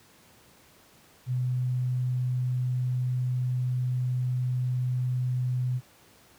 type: tone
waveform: sine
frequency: 125.9 Hz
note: B2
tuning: 34 cents sharp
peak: -24 dBFS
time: 1.26-5.81 s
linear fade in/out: 50 ms
effects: pink hiss -57 dBFS RMS until 6.38 s + high-pass 80 Hz 12 dB/octave